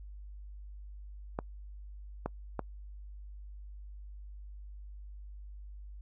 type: clicks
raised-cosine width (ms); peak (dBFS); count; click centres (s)
1; -19; 3; 1.389 / 2.26 / 2.593
effects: noise-tail reverb RT60 0.1 s tail -26 dB re dry + added 50 Hz sine -44 dBFS peak until 6.01 s